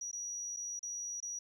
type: tone with dropouts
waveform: sine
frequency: 5800 Hz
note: F#8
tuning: 35 cents flat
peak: -37 dBFS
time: 0.01-1.39 s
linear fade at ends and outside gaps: 5 ms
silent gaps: 0.114-0.129 / 0.564-0.569 / 0.793-0.829 / 1.203-1.226 s
effects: tanh soft clip ceiling -34 dBFS + 13-bit